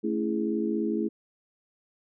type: chord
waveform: sine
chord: A major seventh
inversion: none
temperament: equal with one note detuned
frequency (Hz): 220 / 277.2 / 331.3 / 415.3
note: A3 / C#4 / E4 / G#4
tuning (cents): 0 / 0 / +9 / 0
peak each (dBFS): -29 / -35 / -29 / -32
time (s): 0.03-1.09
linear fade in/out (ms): 20
effects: none